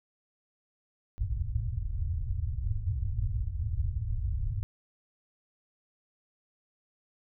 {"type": "low-pass noise", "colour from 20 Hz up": "white", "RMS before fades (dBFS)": -31, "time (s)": [1.18, 4.63], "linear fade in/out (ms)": 0, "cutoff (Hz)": 110, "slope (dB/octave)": 48, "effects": []}